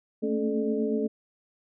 sine tone cluster, 220 / 228.3 / 278.2 / 432.3 / 601 Hz, A3 / A#3 / C#4 / A4 / D5, 0 / -36 / +6 / -31 / +40 cents, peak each -29 / -35 / -31 / -28 / -37 dBFS, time 0.22-1.08 s, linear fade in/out 20 ms, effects none

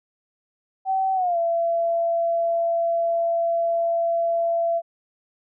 sine tone with pitch glide, 766 to 674.6 Hz, G5 to E5, -40 to +40 cents, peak -19 dBFS, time 0.85-4.82 s, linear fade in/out 50 ms, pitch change -220 cents, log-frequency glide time 1.14-1.38 s, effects none

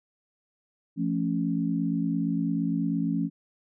sine chord, F augmented, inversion none, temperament equal with one note detuned, 171.12 / 220 / 277.2 Hz, F3 / A3 / C#4, -35 / 0 / 0 cents, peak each -28 / -30 / -28 dBFS, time 0.96-3.3 s, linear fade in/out 50 ms, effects none

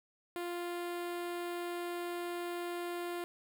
sawtooth tone with notch filter, 349 Hz, F4, 1 cent flat, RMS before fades -39 dBFS, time 0.36-3.24 s, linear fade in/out 0 ms, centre 5900 Hz, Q 1.3, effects none

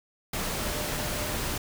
sine tone in noise, 600 Hz, D5, 37 cents sharp, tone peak -40 dBFS, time 0.6-1.36 s, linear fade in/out 5 ms, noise pink, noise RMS -31 dBFS, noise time 0.33-1.58 s, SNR -12 dB, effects none

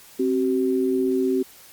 sine tone pair together, 263.7 / 379.5 Hz, C4 / F#4, +14 / +44 cents, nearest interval tritone, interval 630 cents, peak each -22 / -21 dBFS, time 0.19-1.43 s, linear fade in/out 10 ms, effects white hiss -48 dBFS RMS until 1.72 s + Opus 48 kbps

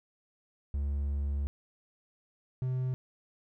triangle tone pair in turn, 70.9 / 128.43 Hz, C#2 / C3, +40 / -32 cents, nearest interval minor seventh, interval 1028 cents, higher second, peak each -27 dBFS, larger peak neither, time 0.74-1.47 / 2.62-2.94 s, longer first, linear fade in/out 0 ms, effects none

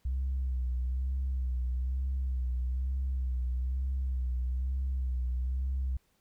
sine tone with vibrato, 64 Hz, C2, 38 cents flat, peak -27 dBFS, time 0.05-5.97 s, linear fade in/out 5 ms, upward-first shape sine, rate 1.1 Hz, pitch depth 55 cents each way, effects tanh soft clip ceiling -26 dBFS + pink hiss -72 dBFS RMS until 6.2 s

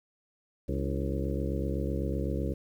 harmonic tone with a mistuned harmonic, 67.9 Hz, C#2, 35 cents flat, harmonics 1 / 2 / 3 / 4 / 5 / 6 / 7 / 8, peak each -32 / -35 / -37 / -38 / -39 / -40 / -40 / -41 dBFS, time 0.68-2.54 s, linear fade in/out 10 ms, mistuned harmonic 4, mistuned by +110 cents, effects 10-bit

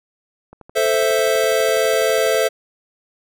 click train, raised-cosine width 1 ms, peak -26 dBFS, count 23, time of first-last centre 0.53-2.348 s, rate 12.1 Hz
square chord, A minor, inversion none, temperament equal, 440 / 523.3 / 659.3 Hz, A4 / C5 / E5, 0 / 0 / 0 cents, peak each -20 dBFS, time 0.75-2.49 s, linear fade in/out 20 ms
effects none

